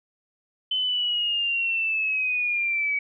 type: linear sweep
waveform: sine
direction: down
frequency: 3053 to 2262 Hz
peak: -22 dBFS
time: 0.71-2.99 s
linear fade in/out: 5 ms
effects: none